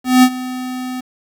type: tone with ADSR envelope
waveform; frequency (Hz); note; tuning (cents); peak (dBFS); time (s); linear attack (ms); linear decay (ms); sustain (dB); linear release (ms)
square; 253.9; B3; +48; -5; 0.04-1.01; 190; 61; -18; 11
effects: 7-bit